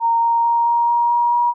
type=tone with pitch steps; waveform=sine; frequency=925 / 930.4 / 935.7 / 941.2 / 946.6 / 952.1 / 957.6 Hz; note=A#5 / A#5 / A#5 / A#5 / A#5 / A#5 / A#5; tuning=-14 / -4 / +6 / +16 / +26 / +36 / +46 cents; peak=-13 dBFS; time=0-1.54 s; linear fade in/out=50 ms; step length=220 ms; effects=none